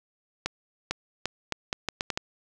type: accelerating click train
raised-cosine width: 0.2 ms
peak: -10 dBFS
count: 9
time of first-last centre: 0.46-2.175 s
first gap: 450 ms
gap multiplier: 0.77
effects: none